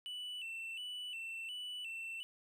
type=tone with vibrato; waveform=triangle; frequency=2823 Hz; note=F7; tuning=18 cents sharp; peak=-40 dBFS; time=0.06-2.23 s; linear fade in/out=0 ms; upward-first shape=square; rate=1.4 Hz; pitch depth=86 cents each way; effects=none